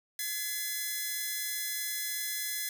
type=tone pair together; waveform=5% pulse; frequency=1703 / 2035 Hz; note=G#6 / C7; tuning=+43 / -49 cents; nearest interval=minor third; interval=308 cents; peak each=-25 dBFS; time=0.19-2.69 s; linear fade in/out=2 ms; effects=none